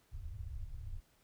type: low-pass noise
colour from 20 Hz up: pink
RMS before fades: -43 dBFS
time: 0.11-1.01 s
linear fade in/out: 50 ms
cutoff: 110 Hz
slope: 48 dB/octave
effects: pink hiss -71 dBFS RMS until 1.23 s